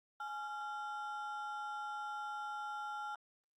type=ring-modulated tone; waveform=triangle; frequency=1108.7 Hz; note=C#6; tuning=in tune; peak=-35 dBFS; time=0.2-3.15 s; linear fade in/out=2 ms; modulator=271 Hz; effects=Opus 32 kbps